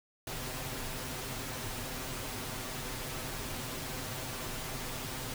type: noise with comb filter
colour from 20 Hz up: pink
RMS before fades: -39 dBFS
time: 0.27-5.34 s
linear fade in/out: 2 ms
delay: 7.8 ms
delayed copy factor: +0.65
effects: none